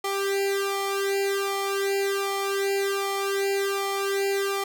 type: tone with flanger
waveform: sawtooth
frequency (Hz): 394.7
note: G4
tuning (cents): +12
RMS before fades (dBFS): -26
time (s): 0.04-4.64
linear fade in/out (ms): 5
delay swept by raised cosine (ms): 1.6 to 2.11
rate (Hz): 1.3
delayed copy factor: +1
effects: none